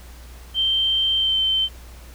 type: tone with pitch glide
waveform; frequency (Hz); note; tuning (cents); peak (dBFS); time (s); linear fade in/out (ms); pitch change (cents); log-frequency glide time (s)
sine; 3132 to 3096; G7 to G7; -2 to -22; -17; 0.54-1.69; 50; -20; 1.17-1.38
effects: added 60 Hz sine -39 dBFS peak until 2.14 s + pink hiss -47 dBFS RMS until 2.14 s